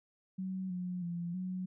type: tone with pitch steps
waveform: sine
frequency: 188 / 180.3 / 172.2 / 184.4 Hz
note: F#3 / F#3 / F3 / F#3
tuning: +28 / -45 / -24 / -6 cents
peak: -35 dBFS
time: 0.38-1.66 s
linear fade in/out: 10 ms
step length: 320 ms
effects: none